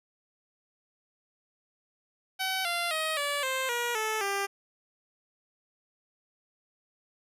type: tone with pitch steps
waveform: 10% pulse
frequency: 759 / 692 / 630.9 / 575.2 / 524.4 / 478.1 / 435.9 / 397.4 Hz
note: F#5 / F5 / D#5 / D5 / C5 / A#4 / A4 / G4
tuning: +44 / -16 / +24 / -36 / +4 / +44 / -16 / +24 cents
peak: -20 dBFS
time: 2.39-4.47 s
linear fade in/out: 20 ms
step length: 260 ms
effects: resampled to 32000 Hz